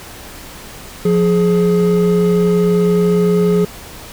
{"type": "tone pair together", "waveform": "triangle", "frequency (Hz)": [176.4, 419.6], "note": ["F3", "G#4"], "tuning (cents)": [18, 18], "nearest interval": "octave + minor third", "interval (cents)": 1500, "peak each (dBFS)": -11, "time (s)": [1.05, 3.65], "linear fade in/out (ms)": 5, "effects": ["pink hiss -34 dBFS RMS until 4.12 s"]}